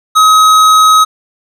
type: tone with hard clipping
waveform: sine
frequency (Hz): 1270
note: D#6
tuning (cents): +35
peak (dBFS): -5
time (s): 0.15-1.05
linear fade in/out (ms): 20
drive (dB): 14
effects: none